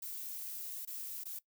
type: noise with dropouts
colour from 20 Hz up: violet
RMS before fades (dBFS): -43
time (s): 0.02-1.39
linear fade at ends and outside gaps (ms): 5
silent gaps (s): 0.851-0.873 / 1.238-1.254
effects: noise-tail reverb RT60 0.1 s tail -19 dB re dry